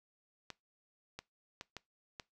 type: clicks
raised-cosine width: 0.2 ms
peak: -26 dBFS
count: 5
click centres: 0.503 / 1.19 / 1.611 / 1.767 / 2.198 s
effects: noise-tail reverb RT60 0.2 s tail -22 dB re dry